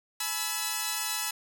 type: chord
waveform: 5% pulse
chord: E major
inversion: first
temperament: equal with one note detuned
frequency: 850 / 987.8 / 1318.5 Hz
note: G#5 / B5 / E6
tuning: +40 / 0 / 0 cents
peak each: -22 dBFS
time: 0.2-1.31 s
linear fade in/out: 5 ms
effects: none